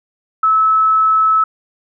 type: tone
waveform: sine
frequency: 1300 Hz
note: E6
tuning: 24 cents flat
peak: -9 dBFS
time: 0.43-1.44 s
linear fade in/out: 5 ms
effects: none